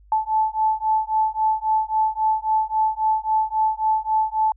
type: beating tone pair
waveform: sine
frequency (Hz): 870 / 873.7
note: A5 / A5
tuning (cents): -20 / -12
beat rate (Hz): 3.7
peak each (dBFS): -21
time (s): 0.12-4.52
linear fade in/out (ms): 2
effects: added 50 Hz sine -48 dBFS peak until 4.56 s